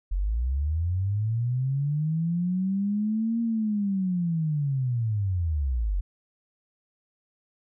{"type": "linear two-way sweep", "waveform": "sine", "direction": "up then down", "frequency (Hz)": [42.77, 233.1, 42.77], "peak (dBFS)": -23, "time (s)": [0.11, 6.01], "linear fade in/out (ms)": 10, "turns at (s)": 3.41, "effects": []}